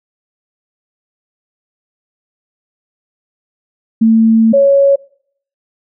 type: tone pair in turn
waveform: sine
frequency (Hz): 224.2 / 555.7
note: A3 / C#5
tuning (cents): +33 / +4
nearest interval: octave + major third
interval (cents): 1571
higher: second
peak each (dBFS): -5 / -5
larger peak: neither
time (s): 4.01-4.53 / 4.53-4.96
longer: first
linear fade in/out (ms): 10
effects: noise-tail reverb RT60 0.6 s tail -23 dB re dry